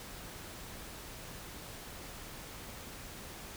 silence, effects pink hiss -47 dBFS RMS until 3.56 s

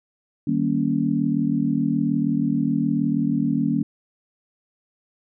sine chord, Eb dominant seventh, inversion none, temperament just, 155.56 / 194.45 / 233.3 / 280 Hz, Eb3 / G3 / Bb3 / Db4, 0 / -14 / +2 / +18 cents, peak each -26 / -26 / -23 / -23 dBFS, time 0.47-3.83 s, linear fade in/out 5 ms, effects none

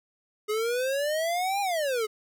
square exponential two-way sweep, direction up then down, 417.1 to 818 to 417.1 Hz, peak -26 dBFS, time 0.48-2.07 s, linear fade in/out 20 ms, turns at 1.61 s, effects none

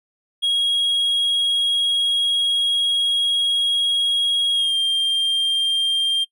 triangle tone with pitch glide, 3294 to 3191 Hz, G#7 to G7, -15 to +30 cents, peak -15 dBFS, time 0.42-6.25 s, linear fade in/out 20 ms, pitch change -55 cents, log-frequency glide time 4.53-4.75 s, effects noise-tail reverb RT60 0.1 s tail -22 dB re dry

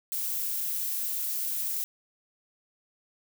violet noise, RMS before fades -31 dBFS, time 0.12-1.84 s, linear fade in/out 0 ms, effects none

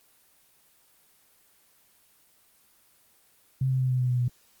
sine tone with pitch steps, 132 / 130.41 / 128.84 / 127.28 / 125.75 / 124.23 / 122.73 Hz, C3 / C3 / C3 / C3 / B2 / B2 / B2, +16 / -5 / -26 / -47 / +32 / +11 / -10 cents, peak -22 dBFS, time 3.61-4.282 s, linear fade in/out 5 ms, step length 96 ms, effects white hiss -62 dBFS RMS until 4.6 s + Opus 24 kbps

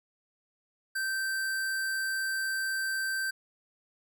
square tone, 1558 Hz, G6, 11 cents flat, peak -30 dBFS, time 0.95-3.31 s, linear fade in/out 10 ms, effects none

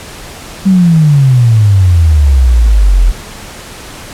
sine exponential sweep, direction down, 196.7 to 41.2 Hz, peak -3 dBFS, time 0.65-3.12 s, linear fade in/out 20 ms, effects pink hiss -28 dBFS RMS until 4.13 s + low-pass 11000 Hz 12 dB/octave

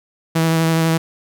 sawtooth tone with vibrato, 162.9 Hz, E3, 20 cents flat, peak -10 dBFS, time 0.35-0.98 s, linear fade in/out 10 ms, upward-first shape sine, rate 12 Hz, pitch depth 14 cents each way, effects none

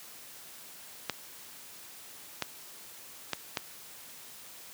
clicks, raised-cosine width 0.2 ms, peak -12 dBFS, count 4, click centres 1.097 / 2.423 / 3.333 / 3.572 s, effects white hiss -49 dBFS RMS until 4.73 s + high-pass 100 Hz 12 dB/octave

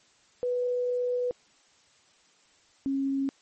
sine tone pair in turn, 493.2 / 272.7 Hz, B4 / C#4, -2 / -28 cents, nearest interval minor seventh, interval 1026 cents, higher first, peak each -25 dBFS, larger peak neither, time 0.43-1.31 / 2.86-3.29 s, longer first, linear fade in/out 0 ms, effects white hiss -62 dBFS RMS until 3.41 s + MP3 32 kbps

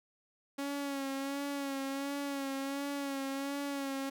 sawtooth tone with vibrato, 277.2 Hz, C#4, in tune, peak -31 dBFS, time 0.58-4.1 s, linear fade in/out 10 ms, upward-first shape sine, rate 1.4 Hz, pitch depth 39 cents each way, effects none

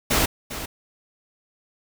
pink noise with echo, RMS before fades -20 dBFS, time 0.1-0.26 s, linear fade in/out 10 ms, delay 400 ms, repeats 1, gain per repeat -12 dB, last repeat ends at 0.66 s, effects none

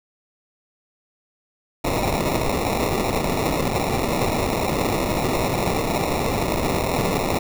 blue noise with sample-and-hold, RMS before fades -22 dBFS, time 1.84-7.39 s, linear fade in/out 10 ms, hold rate 1575 Hz, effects none

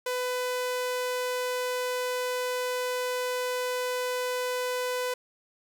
sawtooth tone, 500 Hz, B4, 21 cents sharp, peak -24 dBFS, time 0.06-5.14 s, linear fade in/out 5 ms, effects none

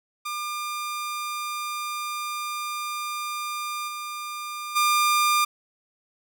sawtooth tone with level steps, 1200 Hz, D6, 37 cents sharp, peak -25 / -28 / -15 dBFS, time 0.25-5.45 s, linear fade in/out 10 ms, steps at 3.87 / 4.75 s, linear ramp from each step 20 ms, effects none

